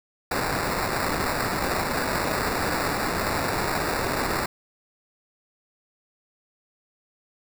white noise with sample-and-hold, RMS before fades -26 dBFS, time 0.31-4.46 s, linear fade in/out 5 ms, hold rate 3150 Hz, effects none

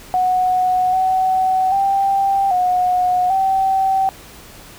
sine tone with pitch steps, 736 / 752 / 786 / 727 / 770 Hz, F#5 / F#5 / G5 / F#5 / G5, -9 / +28 / +4 / -31 / -31 cents, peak -13 dBFS, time 0.14-4.09 s, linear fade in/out 0 ms, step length 790 ms, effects pink hiss -40 dBFS RMS until 4.78 s

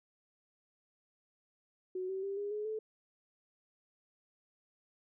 sine tone with pitch steps, 370 / 382.2 / 394.7 / 407.7 / 421.1 / 435 Hz, F#4 / G4 / G4 / G#4 / G#4 / A4, 0 / -44 / +12 / -32 / +24 / -20 cents, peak -35 dBFS, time 1.95-2.79 s, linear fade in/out 5 ms, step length 140 ms, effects none

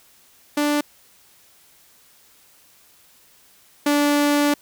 sawtooth tone pair in turn, 293.7 / 290.7 Hz, D4 / D4, 0 / -18 cents, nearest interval unison, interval 18 cents, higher first, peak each -14 / -12 dBFS, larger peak second, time 0.57-0.81 / 3.86-4.54 s, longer second, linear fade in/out 5 ms, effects white hiss -54 dBFS RMS until 4.61 s

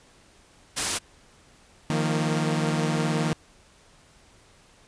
white noise, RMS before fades -25 dBFS, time 0.76-0.99 s, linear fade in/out 20 ms
sawtooth chord, Eb suspended second, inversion none, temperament equal with one note detuned, 155.56 / 174.61 / 230.4 Hz, Eb3 / F3 / Bb3, 0 / 0 / -20 cents, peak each -21 / -26 / -25 dBFS, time 1.9-3.33 s, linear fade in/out 0 ms
effects pink hiss -56 dBFS RMS until 4.87 s + resampled to 22050 Hz

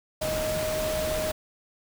sine tone in noise, 623 Hz, D#5, 2 cents sharp, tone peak -27 dBFS, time 0.21-1.32 s, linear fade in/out 10 ms, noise pink, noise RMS -32 dBFS, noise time 0.21-1.32 s, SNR +2 dB, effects none

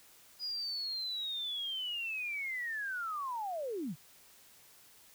sine linear sweep, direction down, 4954 to 123.47 Hz, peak -35 dBFS, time 0.39-3.96 s, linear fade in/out 50 ms, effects white hiss -60 dBFS RMS until 5.14 s

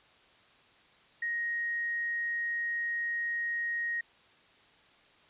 sine tone, 1876 Hz, A#6, 11 cents sharp, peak -30 dBFS, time 1.22-4.01 s, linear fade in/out 5 ms, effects white hiss -61 dBFS RMS until 5.29 s + resampled to 8000 Hz

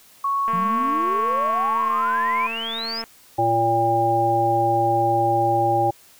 sine tone with pitch glide, 1108.7 to 1022.6 Hz, C#6 to C6, 0 to -40 cents, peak -19 dBFS, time 0.24-2.47 s, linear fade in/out 5 ms, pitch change -140 cents, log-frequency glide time 1.79-2.06 s
click train, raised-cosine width 0.5 ms, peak -19 dBFS, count 582, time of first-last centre 0.48-3.039 s, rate 227 Hz
sine exponential sweep, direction up, 169.6 to 5274 Hz, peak -26 dBFS, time 0.53-3.02 s, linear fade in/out 5 ms
harmonic tone, 114.7 Hz, A#2, 28 cents flat, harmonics 1 / 3 / 5 / 7, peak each -27 / -24 / -25 / -18 dBFS, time 3.38-5.91 s, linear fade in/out 10 ms
effects white hiss -51 dBFS RMS until 6.19 s

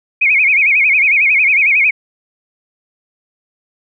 sine tone with vibrato, 2330 Hz, D7, 14 cents flat, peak -8 dBFS, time 0.21-1.91 s, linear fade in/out 10 ms, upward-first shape sine, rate 11 Hz, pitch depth 160 cents each way, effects none

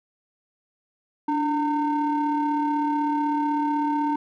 triangle ring-modulated tone, 310 Hz, D#4, 6 cents flat, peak -16 dBFS, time 1.28-4.16 s, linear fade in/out 5 ms, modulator 602 Hz, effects none

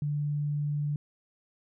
sine tone, 146.83 Hz, D3, in tune, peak -27 dBFS, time 0.02-0.96 s, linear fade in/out 2 ms, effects none

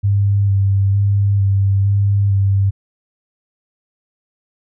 sine tone with vibrato, 99.3 Hz, G2, 23 cents sharp, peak -11 dBFS, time 0.03-2.71 s, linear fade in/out 20 ms, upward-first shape square, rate 1.1 Hz, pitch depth 18 cents each way, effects none

